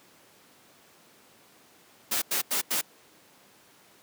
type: noise bursts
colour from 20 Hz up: white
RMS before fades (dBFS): -27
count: 4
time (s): 2.11-2.814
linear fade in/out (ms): 10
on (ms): 110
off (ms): 88
effects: pink hiss -57 dBFS RMS until 4.02 s + high-pass 200 Hz 12 dB/octave